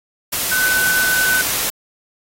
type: tone in noise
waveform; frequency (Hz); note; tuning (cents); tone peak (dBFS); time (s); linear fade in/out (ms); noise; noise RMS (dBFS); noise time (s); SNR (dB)
sine; 1508; F#6; +32; -15; 0.51-1.42; 10; white; -20; 0.32-1.7; +2
effects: AAC 48 kbps